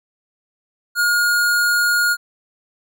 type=tone; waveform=square; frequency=1430 Hz; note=F6; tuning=41 cents sharp; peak=-15 dBFS; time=0.95-2.17 s; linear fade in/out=50 ms; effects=none